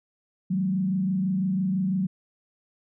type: tone with frequency modulation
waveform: sine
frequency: 188.3 Hz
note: F#3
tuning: 31 cents sharp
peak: -22 dBFS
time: 0.5-2.07 s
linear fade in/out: 10 ms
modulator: 26 Hz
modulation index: 0.64
effects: none